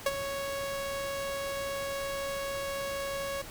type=tone with ADSR envelope; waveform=sawtooth; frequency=554.4 Hz; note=C#5; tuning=in tune; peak=-19 dBFS; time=0.06-3.42 s; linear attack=4 ms; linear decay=36 ms; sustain=-10 dB; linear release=6 ms; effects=pink hiss -45 dBFS RMS until 3.5 s